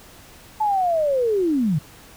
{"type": "linear sweep", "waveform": "sine", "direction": "down", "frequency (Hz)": [874, 136.5], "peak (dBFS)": -17, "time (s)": [0.6, 1.79], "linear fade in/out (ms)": 10, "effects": ["pink hiss -46 dBFS RMS until 2.16 s"]}